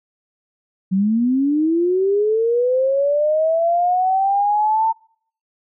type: linear sweep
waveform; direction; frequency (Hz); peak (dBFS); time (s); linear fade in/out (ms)
sine; up; 183.1 to 903; -14; 0.91-4.93; 20
effects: noise-tail reverb RT60 0.6 s tail -25 dB re dry